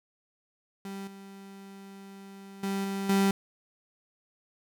35% pulse tone with level steps, 196 Hz, G3, in tune, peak -35 / -43 / -27 / -29 / -20 dBFS, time 0.85-3.31 s, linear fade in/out 2 ms, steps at 1.07 / 2.63 / 2.84 / 3.09 s, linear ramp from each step 5 ms, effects none

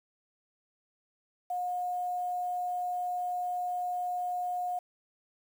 sine tone with quantisation, 719 Hz, F#5, 50 cents flat, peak -30 dBFS, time 1.5-4.79 s, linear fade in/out 5 ms, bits 9, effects none

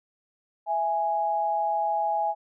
sine tone pair together, 663 / 830 Hz, E5 / G#5, +10 / -1 cents, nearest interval major third, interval 389 cents, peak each -29 / -24 dBFS, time 0.66-2.35 s, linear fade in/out 50 ms, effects none

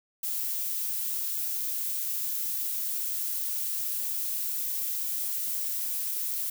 violet noise, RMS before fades -31 dBFS, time 0.23-6.5 s, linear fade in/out 5 ms, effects none

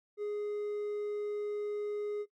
triangle tone with hard clipping, 415.7 Hz, G#4, 2 cents sharp, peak -34 dBFS, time 0.17-2.26 s, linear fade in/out 50 ms, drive 5 dB, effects noise-tail reverb RT60 0.1 s tail -19 dB re dry

